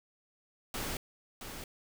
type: noise with echo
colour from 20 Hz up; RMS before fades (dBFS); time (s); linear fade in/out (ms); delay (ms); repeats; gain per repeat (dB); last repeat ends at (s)
pink; -37; 0.74-0.97; 2; 670; 1; -7; 1.64
effects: none